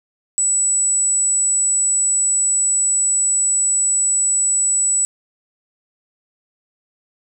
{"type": "tone", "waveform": "sine", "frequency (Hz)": 7900, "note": "B8", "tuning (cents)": 0, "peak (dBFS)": -14, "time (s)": [0.38, 5.05], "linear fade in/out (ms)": 0, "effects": []}